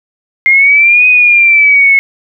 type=exponential two-way sweep; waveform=sine; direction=up then down; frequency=2112 to 2507 to 2181 Hz; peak=-3 dBFS; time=0.46-1.99 s; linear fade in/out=0 ms; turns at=1.07 s; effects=none